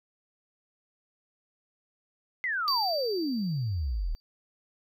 sine exponential sweep, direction down, 2093 to 35.33 Hz, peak -27 dBFS, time 2.44-4.15 s, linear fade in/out 0 ms
triangle tone with exponential decay, 4647 Hz, D8, 19 cents flat, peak -23 dBFS, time 2.68-4.2 s, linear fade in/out 0 ms, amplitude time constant 330 ms
effects none

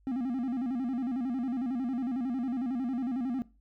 triangle tone with vibrato, 251.8 Hz, B3, 34 cents sharp, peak -27 dBFS, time 0.07-3.42 s, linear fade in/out 0 ms, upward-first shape square, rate 11 Hz, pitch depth 110 cents each way, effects noise-tail reverb RT60 0.3 s tail -19 dB re dry + added 50 Hz sine -61 dBFS peak until 3.6 s

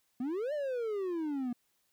triangle exponential two-way sweep, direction up then down, 237.1 to 613 to 237.1 Hz, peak -30 dBFS, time 0.2-1.53 s, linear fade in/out 5 ms, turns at 0.53 s, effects white hiss -75 dBFS RMS until 1.92 s

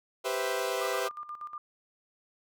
sawtooth chord, C major seventh, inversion second, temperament equal, 392 / 493.9 / 523.3 / 659.3 Hz, G4 / B4 / C5 / E5, 0 / 0 / 0 / 0 cents, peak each -31 / -30 / -31 / -32 dBFS, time 0.24-1.09 s, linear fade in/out 20 ms
sine tone with tremolo, 1200 Hz, D6, 37 cents sharp, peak -36 dBFS, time 0.81-1.58 s, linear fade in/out 2 ms, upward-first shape square, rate 8.3 Hz, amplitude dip 70%
effects none

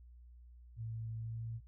sine tone with pitch glide, 112.7 to 114.14 Hz, A2 to A#2, +42 to -36 cents, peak -39 dBFS, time 0.76-1.61 s, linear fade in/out 50 ms, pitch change +22 cents, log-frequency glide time 1.2-1.41 s, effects added 60 Hz sine -54 dBFS peak until 1.67 s

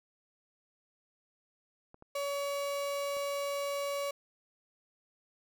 clicks, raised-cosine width 1 ms, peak -38 dBFS, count 3, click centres 1.944 / 2.024 / 3.168 s
35% pulse tone, 565 Hz, C#5, 33 cents sharp, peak -31 dBFS, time 2.15-4.11 s, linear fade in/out 5 ms
effects none

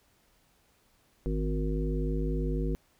harmonic tone with a mistuned harmonic, 51.91 Hz, G#1, in tune, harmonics 1 / 3 / 5 / 7 / 9, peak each -29 / -34 / -36 / -37 / -39 dBFS, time 1.26-2.75 s, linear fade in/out 0 ms, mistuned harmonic 3, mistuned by +24 cents, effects pink hiss -67 dBFS RMS until 2.99 s

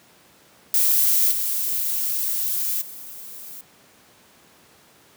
violet noise with level steps, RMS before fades -18 / -24 / -38 dBFS, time 0.74-3.61 s, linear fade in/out 2 ms, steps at 1.31 / 2.81 s, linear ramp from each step 10 ms, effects pink hiss -53 dBFS RMS until 5.16 s + high-pass 150 Hz 12 dB/octave

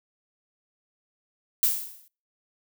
violet noise with exponential decay, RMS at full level -19 dBFS, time 1.63-2.08 s, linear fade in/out 0 ms, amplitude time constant 96 ms, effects noise-tail reverb RT60 0.4 s tail -26 dB re dry

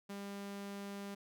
sawtooth tone, 200 Hz, G3, 35 cents sharp, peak -39 dBFS, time 0.09-1.15 s, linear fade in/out 10 ms, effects none

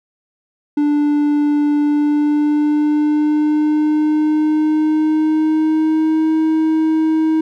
triangle tone with pitch glide, 293.7 to 316.6 Hz, D4 to D#4, 0 to +30 cents, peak -10 dBFS, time 0.77-7.41 s, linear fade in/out 5 ms, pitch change +130 cents, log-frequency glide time 1.8-6.34 s, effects none

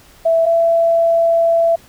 sine tone pair in turn, 659.3 / 668.5 Hz, E5 / E5, 0 / +24 cents, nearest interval unison, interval 24 cents, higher second, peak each -10 dBFS, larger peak neither, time 0.25-0.46 / 0.46-1.76 s, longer second, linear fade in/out 10 ms, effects pink hiss -46 dBFS RMS until 1.88 s

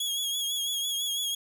sawtooth tone with vibrato, 3322 Hz, G#7, in tune, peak -25 dBFS, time 0-1.35 s, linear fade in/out 5 ms, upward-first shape triangle, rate 6 Hz, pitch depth 52 cents each way, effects none

